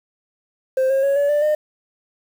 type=tone with pitch steps; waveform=sine; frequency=523.3 / 538.9 / 555.1 / 571.7 / 588.7 / 606.3 Hz; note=C5 / C#5 / C#5 / D5 / D5 / D#5; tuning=0 / -49 / +2 / -47 / +4 / -45 cents; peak=-12 dBFS; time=0.77-1.55 s; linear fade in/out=5 ms; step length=130 ms; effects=tanh soft clip ceiling -14 dBFS + 7-bit